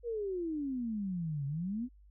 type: exponential two-way sweep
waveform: sine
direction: down then up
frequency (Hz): 487.6 to 136 to 261.1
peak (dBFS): -33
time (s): 0.03-1.89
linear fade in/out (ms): 50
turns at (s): 1.46
effects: added 50 Hz sine -56 dBFS peak until 2.1 s